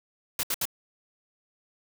white noise bursts, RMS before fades -28 dBFS, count 3, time 0.39-0.654 s, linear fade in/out 2 ms, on 42 ms, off 69 ms, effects none

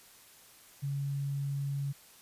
sine tone, 140 Hz, C#3, 18 cents sharp, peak -31 dBFS, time 0.82-1.93 s, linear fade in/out 20 ms, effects white hiss -57 dBFS RMS until 2.21 s + resampled to 32000 Hz

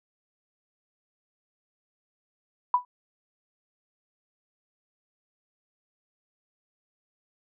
sine tone with exponential decay, 987.8 Hz, B5, in tune, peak -14 dBFS, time 2.74-2.85 s, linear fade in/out 2 ms, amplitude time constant 23 ms, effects none

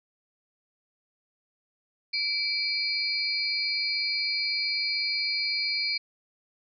sine tone cluster, 2316 / 4287 / 4766 Hz, D7 / C8 / D8, -25 / +41 / +25 cents, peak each -30 dBFS, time 2.13-5.98 s, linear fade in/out 10 ms, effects none

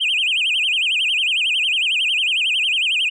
sine tone with vibrato, 2794 Hz, F7, in tune, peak -14 dBFS, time 0-3.1 s, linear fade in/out 20 ms, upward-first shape sine, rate 11 Hz, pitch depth 240 cents each way, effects tanh soft clip ceiling -14 dBFS

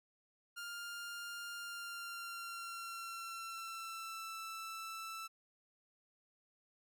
sawtooth tone with pitch glide, 1403 to 1325 Hz, F6 to E6, +8 to +9 cents, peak -40 dBFS, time 0.56-5.28 s, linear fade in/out 20 ms, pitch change -99 cents, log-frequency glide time 1.55-4.36 s, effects none

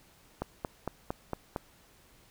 click train, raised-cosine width 1 ms, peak -18 dBFS, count 6, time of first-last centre 0.42-1.562 s, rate 4.38 Hz, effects pink hiss -61 dBFS RMS until 2.3 s

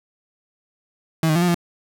35% pulse tone with pitch steps, 161.4 / 155.1 / 172 / 177.7 / 172 Hz, E3 / D#3 / F3 / F3 / F3, -36 / -5 / -26 / +30 / -26 cents, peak -14 dBFS, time 1.23-1.545 s, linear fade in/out 2 ms, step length 63 ms, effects none

